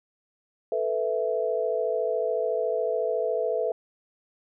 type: chord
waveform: sine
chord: A suspended second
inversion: none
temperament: equal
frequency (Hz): 440 / 493.9 / 659.3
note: A4 / B4 / E5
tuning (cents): 0 / 0 / 0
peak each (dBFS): -28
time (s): 0.72-3.72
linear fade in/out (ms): 2
effects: none